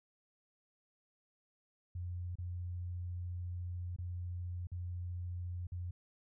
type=tone with dropouts; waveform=sine; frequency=88.6 Hz; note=F2; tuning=25 cents sharp; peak=-38 dBFS; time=1.95-5.91 s; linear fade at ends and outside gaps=5 ms; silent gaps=2.355-2.385 / 3.963-3.985 / 4.671-4.717 / 5.67-5.719 s; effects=none